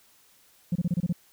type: tone bursts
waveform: sine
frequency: 174.61 Hz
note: F3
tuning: in tune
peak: -20 dBFS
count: 7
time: 0.72-1.127 s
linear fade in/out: 5 ms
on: 35 ms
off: 27 ms
effects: tanh soft clip ceiling -20 dBFS + white hiss -60 dBFS RMS until 1.32 s